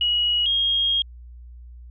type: tone pair in turn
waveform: sine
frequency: 2907 / 3253 Hz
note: F#7 / G#7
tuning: -31 / -37 cents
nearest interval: major second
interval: 194 cents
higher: second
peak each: -18 dBFS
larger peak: neither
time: 0.01-0.46 / 0.46-1.02 s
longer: second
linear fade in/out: 2 ms
effects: added 60 Hz sine -39 dBFS peak until 1.9 s